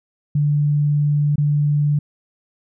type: tone with dropouts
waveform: sine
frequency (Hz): 146.83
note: D3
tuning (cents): 0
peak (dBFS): -14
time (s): 0.35-1.99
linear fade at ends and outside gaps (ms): 5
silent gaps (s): 1.358-1.38
effects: none